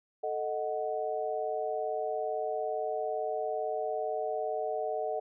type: chord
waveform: sine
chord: D# diminished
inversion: second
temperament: equal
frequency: 440 / 622.3 / 740 Hz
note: A4 / D#5 / F#5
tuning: 0 / 0 / 0 cents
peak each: -35 / -34 / -35 dBFS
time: 0.23-5.2 s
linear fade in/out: 10 ms
effects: none